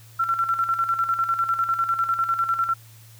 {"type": "tone with tremolo", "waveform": "sine", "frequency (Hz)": 1354, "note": "E6", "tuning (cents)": 46, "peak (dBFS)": -18, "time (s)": [0.19, 2.74], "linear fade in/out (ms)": 10, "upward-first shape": "square", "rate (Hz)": 10, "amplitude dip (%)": 60, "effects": ["added 112 Hz sine -46 dBFS peak until 3.19 s", "white hiss -52 dBFS RMS until 3.19 s"]}